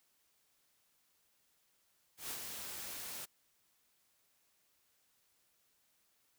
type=noise with ADSR envelope; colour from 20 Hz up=white; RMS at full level=-41 dBFS; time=2.17-3.26 s; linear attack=130 ms; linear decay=66 ms; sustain=-4 dB; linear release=18 ms; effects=white hiss -75 dBFS RMS until 6.38 s